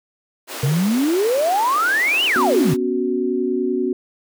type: high-pass noise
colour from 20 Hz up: pink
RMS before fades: -30 dBFS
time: 0.47-2.77 s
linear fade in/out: 50 ms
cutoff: 280 Hz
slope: 48 dB/octave
type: tone with exponential decay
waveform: sine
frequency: 466.2 Hz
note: A#4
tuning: in tune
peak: -23 dBFS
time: 0.63-0.86 s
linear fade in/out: 1 ms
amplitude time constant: 49 ms
type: exponential two-way sweep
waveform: sine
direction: up then down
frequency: 129.1 to 3084 to 129.1 Hz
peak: -15 dBFS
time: 0.63-2.74 s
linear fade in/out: 5 ms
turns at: 2.25 s
type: chord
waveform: sine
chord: B suspended second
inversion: none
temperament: equal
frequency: 246.9 / 277.2 / 370 Hz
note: B3 / C#4 / F#4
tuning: 0 / 0 / 0 cents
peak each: -23 / -24 / -20 dBFS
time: 2.36-3.93 s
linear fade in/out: 2 ms
effects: none